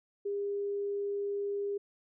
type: tone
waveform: sine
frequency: 403.7 Hz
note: G#4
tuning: 49 cents flat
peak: -31 dBFS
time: 0.25-1.78 s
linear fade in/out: 10 ms
effects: none